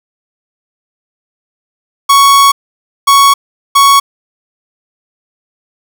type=tone bursts at uneven times; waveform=45% pulse; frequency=1113 Hz; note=C#6; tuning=7 cents sharp; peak=-3 dBFS; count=3; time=2.09-2.52 / 3.07-3.34 / 3.75-4 s; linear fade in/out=10 ms; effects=none